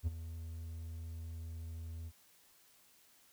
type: tone with ADSR envelope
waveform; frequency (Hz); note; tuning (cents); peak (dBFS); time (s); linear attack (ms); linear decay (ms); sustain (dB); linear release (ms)
triangle; 82.1; E2; -6; -27; 0.03-2.12; 40; 22; -13; 49
effects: white hiss -66 dBFS RMS until 3.32 s